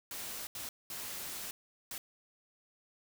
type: noise bursts at uneven times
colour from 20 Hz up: white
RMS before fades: -42 dBFS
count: 4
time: 0.11-0.47 / 0.55-0.69 / 0.9-1.51 / 1.91-1.98 s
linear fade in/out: 2 ms
effects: none